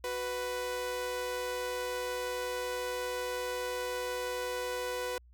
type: tone pair together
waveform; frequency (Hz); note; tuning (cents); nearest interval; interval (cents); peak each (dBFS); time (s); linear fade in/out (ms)
sawtooth; 370 / 495.5; F#4 / B4; 0 / +6; perfect fourth; 506; -38 / -30; 0.04-5.18; 2
effects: added 60 Hz sine -55 dBFS peak until 5.33 s